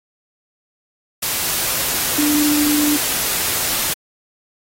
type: tone in noise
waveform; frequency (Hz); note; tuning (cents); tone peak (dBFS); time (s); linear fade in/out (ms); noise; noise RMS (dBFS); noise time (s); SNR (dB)
sine; 295.9; D4; +13; -15; 2.18-2.97; 10; white; -20; 1.22-3.94; +2
effects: AAC 48 kbps